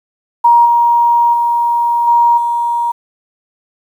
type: tone with level steps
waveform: sine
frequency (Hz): 945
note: A#5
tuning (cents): +23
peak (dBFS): -4 / -7 / -10 / -6 / -12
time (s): 0.44-2.92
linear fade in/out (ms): 10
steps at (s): 0.65 / 1.33 / 2.07 / 2.37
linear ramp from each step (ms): 10
effects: 7-bit